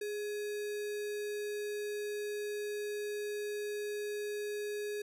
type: tone with sample-and-hold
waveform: sine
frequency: 415.3 Hz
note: G#4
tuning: in tune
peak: -35 dBFS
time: 0.01-5.02 s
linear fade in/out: 5 ms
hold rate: 2100 Hz
effects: resampled to 32000 Hz